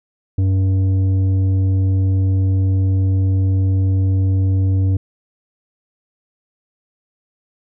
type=tone with tanh clipping; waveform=triangle; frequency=95.3 Hz; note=G2; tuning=48 cents flat; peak=-14 dBFS; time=0.38-4.97 s; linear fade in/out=5 ms; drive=12 dB; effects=none